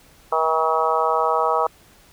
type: harmonic tone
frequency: 160 Hz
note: D#3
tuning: 49 cents sharp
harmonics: 3 / 4 / 5 / 6 / 7 / 8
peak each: -24 / -24 / -24 / -24 / -24 / -24 dBFS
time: 0.32-1.67 s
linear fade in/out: 5 ms
effects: pink hiss -52 dBFS RMS until 2.12 s